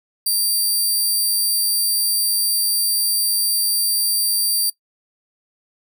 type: tone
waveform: 10% pulse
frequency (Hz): 4699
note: D8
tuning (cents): 0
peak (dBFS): -10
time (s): 0.26-4.7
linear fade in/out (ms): 5
effects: noise-tail reverb RT60 0.1 s tail -18 dB re dry